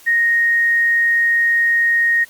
sine tone, 1864.7 Hz, A#6, in tune, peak -12 dBFS, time 0.06-2.25 s, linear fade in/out 20 ms, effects white hiss -45 dBFS RMS until 2.29 s + Opus 48 kbps

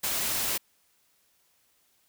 white noise, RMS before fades -29 dBFS, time 0.03-0.58 s, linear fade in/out 10 ms, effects white hiss -68 dBFS RMS until 2.08 s

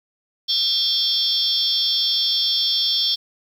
sine tone cluster, 3259 / 3511 / 4113 / 4543 / 5350 Hz, G#7 / A7 / C8 / C#8 / E8, -33 / -4 / -30 / +42 / +25 cents, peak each -22 / -22 / -29 / -24 / -22 dBFS, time 0.48-3.16 s, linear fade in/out 20 ms, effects tanh soft clip ceiling -10 dBFS + 8-bit

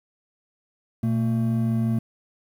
triangle tone pair together, 119.35 / 225.3 Hz, A#2 / A3, +41 / +41 cents, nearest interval major seventh, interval 1100 cents, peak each -21 dBFS, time 1.03-1.99 s, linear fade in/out 5 ms, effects 9-bit

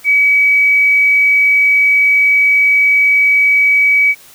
sine tone, 2275 Hz, C#7, 44 cents sharp, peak -7 dBFS, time 0.04-4.15 s, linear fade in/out 50 ms, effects white hiss -41 dBFS RMS until 4.34 s

